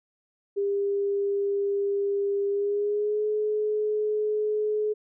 sine tone with pitch glide, 400.9 to 424.7 Hz, G4 to G#4, +39 to +39 cents, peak -23 dBFS, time 0.56-4.94 s, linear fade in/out 20 ms, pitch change +100 cents, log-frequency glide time 2.49-3.25 s, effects none

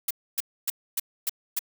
blue noise bursts, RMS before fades -26 dBFS, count 6, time 0.08-1.592 s, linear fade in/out 5 ms, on 27 ms, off 270 ms, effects none

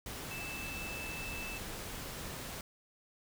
sine tone in noise, 2637 Hz, E7, in tune, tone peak -42 dBFS, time 0.31-1.58 s, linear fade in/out 2 ms, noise pink, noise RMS -43 dBFS, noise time 0.06-2.61 s, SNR -2 dB, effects none

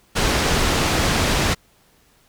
pink low-pass noise, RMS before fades -19 dBFS, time 0.15-1.55 s, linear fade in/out 20 ms, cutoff 6900 Hz, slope 12 dB/octave, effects pink hiss -57 dBFS RMS until 2.28 s

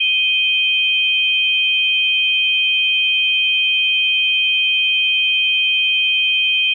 sine tone pair together, 2496 / 3145 Hz, D#7 / G7, +5 / +5 cents, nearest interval major third, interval 400 cents, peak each -16 dBFS, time 0-6.74 s, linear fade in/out 10 ms, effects none

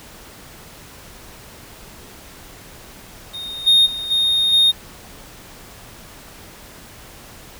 triangle tone with level steps, 3695 Hz, A#7, 16 cents flat, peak -26 / -8 / -23 / -13 / -9 dBFS, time 3.33-4.72 s, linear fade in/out 20 ms, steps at 3.66 / 3.85 / 4.1 / 4.52 s, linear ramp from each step 20 ms, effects pink hiss -41 dBFS RMS until 7.59 s

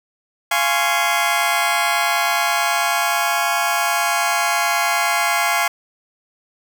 20% pulse chord, Db major seventh, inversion first, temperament just, 693 / 831.5 / 1039.4 / 1108.7 Hz, F5 / Ab5 / C6 / Db6, -14 / +2 / -12 / 0 cents, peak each -16 / -16 / -20 / -18 dBFS, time 0.51-5.68 s, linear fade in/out 5 ms, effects none

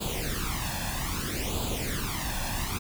pink noise with flanger, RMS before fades -31 dBFS, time 0-2.79 s, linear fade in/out 20 ms, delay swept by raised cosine 0.26 to 1.18 ms, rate 0.62 Hz, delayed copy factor +0.75, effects none

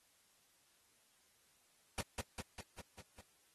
pink noise with echo, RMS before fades -39 dBFS, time 1.98-2.01 s, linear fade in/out 2 ms, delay 200 ms, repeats 6, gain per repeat -3 dB, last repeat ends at 3.21 s, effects white hiss -72 dBFS RMS until 3.54 s + AAC 32 kbps

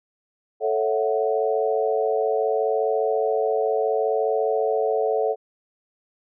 sine chord, F# minor seventh, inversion first, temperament equal, 440 / 554.4 / 659.3 / 740 Hz, A4 / C#5 / E5 / F#5, 0 / 0 / 0 / 0 cents, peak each -22 / -26 / -27 / -27 dBFS, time 0.6-5.36 s, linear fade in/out 50 ms, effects none

